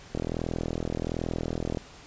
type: click train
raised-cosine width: 2 ms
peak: -16 dBFS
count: 68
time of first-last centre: 0.15-1.772 s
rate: 41.3 Hz
effects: pink hiss -49 dBFS RMS until 2.06 s + resampled to 16000 Hz